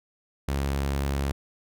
sawtooth tone, 69.3 Hz, C#2, in tune, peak -21 dBFS, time 0.48-1.32 s, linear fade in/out 5 ms, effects none

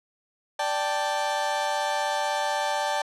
35% pulse chord, D suspended fourth, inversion none, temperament equal, 587.3 / 784 / 880 Hz, D5 / G5 / A5, 0 / 0 / 0 cents, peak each -28 / -28 / -26 dBFS, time 0.59-3.02 s, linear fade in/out 5 ms, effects low-pass 8000 Hz 12 dB/octave

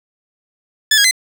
15% pulse tone with pitch steps, 1734 / 1644 / 2046 Hz, A6 / G#6 / C7, -26 / -18 / -39 cents, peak -3 dBFS, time 0.91-1.111 s, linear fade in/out 5 ms, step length 67 ms, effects none

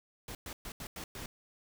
pink noise bursts at uneven times, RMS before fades -43 dBFS, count 6, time 0.28-0.35 / 0.46-0.53 / 0.65-0.72 / 0.8-0.87 / 0.96-1.04 / 1.15-1.26 s, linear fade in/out 2 ms, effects none

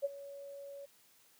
sine tone with ADSR envelope, 561 Hz, C#5, 21 cents sharp, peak -28 dBFS, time 0.02-0.86 s, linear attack 28 ms, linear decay 27 ms, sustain -17 dB, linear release 13 ms, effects white hiss -66 dBFS RMS until 1.39 s + high-pass 80 Hz 12 dB/octave

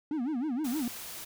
triangle tone with vibrato, 273.3 Hz, C#4, 24 cents flat, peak -27 dBFS, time 0.11-0.88 s, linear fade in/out 2 ms, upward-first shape sine, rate 6.4 Hz, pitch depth 270 cents each way
white noise, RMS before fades -42 dBFS, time 0.64-1.25 s, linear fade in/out 10 ms
effects none

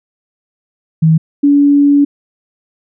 sine tone pair in turn, 160 / 285.6 Hz, D#3 / D4, +49 / -48 cents, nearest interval minor seventh, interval 1003 cents, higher second, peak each -5 dBFS, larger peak neither, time 1.02-1.18 / 1.43-2.05 s, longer second, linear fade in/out 10 ms, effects none

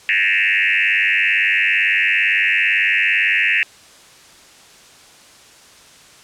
sine tone with frequency modulation, 2233 Hz, C#7, 12 cents sharp, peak -13 dBFS, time 0.09-3.63 s, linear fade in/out 0 ms, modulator 97.8 Hz, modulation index 5.3, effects white hiss -45 dBFS RMS until 6.23 s + low-pass 8000 Hz 12 dB/octave

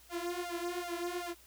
sawtooth tone with flanger, 349.2 Hz, F4, in tune, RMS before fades -38 dBFS, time 0.09-1.35 s, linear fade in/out 50 ms, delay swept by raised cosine 1.4 to 5.6 ms, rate 2.6 Hz, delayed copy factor +0.85, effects added 60 Hz sine -64 dBFS peak until 1.46 s + white hiss -60 dBFS RMS until 1.46 s

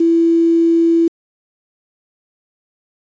sine tone with quantisation, 333.2 Hz, E4, 19 cents sharp, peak -9 dBFS, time 0-1.08 s, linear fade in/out 5 ms, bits 6, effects resampled to 16000 Hz

